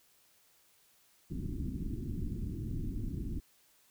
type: low-pass noise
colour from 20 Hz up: pink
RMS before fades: -37 dBFS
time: 1.3-3.4 s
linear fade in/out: 10 ms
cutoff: 330 Hz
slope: 48 dB/octave
effects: white hiss -67 dBFS RMS until 3.9 s